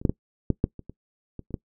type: clicks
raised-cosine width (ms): 3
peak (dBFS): -26 / -7 / -10 / -8 / -7 / -25 / -26 / -23 / -29 / -15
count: 10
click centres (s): 0.015 / 0.052 / 0.095 / 0.503 / 0.641 / 0.793 / 0.896 / 1.393 / 1.507 / 1.542
effects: noise-tail reverb RT60 0.1 s tail -21 dB re dry